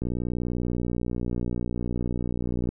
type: click train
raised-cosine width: 3 ms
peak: -16 dBFS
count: 162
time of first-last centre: 0.02-2.69 s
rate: 60.3 Hz
effects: none